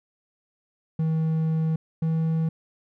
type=tone pair in turn; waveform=triangle; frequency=159.8 / 161.38 Hz; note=D#3 / E3; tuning=+47 / -36 cents; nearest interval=unison; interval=17 cents; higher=second; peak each=-19 dBFS; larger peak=neither; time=0.99-1.76 / 2.02-2.49 s; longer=first; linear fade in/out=5 ms; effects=none